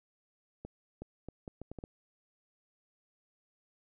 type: accelerating click train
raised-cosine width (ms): 2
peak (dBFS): -29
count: 8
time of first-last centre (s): 0.65-1.839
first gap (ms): 370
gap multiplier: 0.72
effects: none